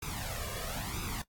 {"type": "noise with flanger", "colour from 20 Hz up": "pink", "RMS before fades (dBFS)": -38, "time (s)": [0.02, 1.22], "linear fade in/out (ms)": 5, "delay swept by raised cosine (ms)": [0.8, 1.8], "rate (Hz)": 1, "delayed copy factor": 0.75, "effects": ["noise-tail reverb RT60 0.1 s tail -18 dB re dry", "AAC 64 kbps"]}